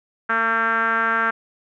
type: tone with low-pass filter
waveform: 5% pulse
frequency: 226.6 Hz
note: A#3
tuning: 49 cents flat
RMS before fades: -20 dBFS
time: 0.29-1.31 s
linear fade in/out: 10 ms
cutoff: 1500 Hz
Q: 5.8
effects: none